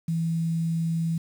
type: tone with quantisation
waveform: sine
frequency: 164.81 Hz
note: E3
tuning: in tune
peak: -23 dBFS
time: 0.08-1.18 s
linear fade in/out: 5 ms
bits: 8
effects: none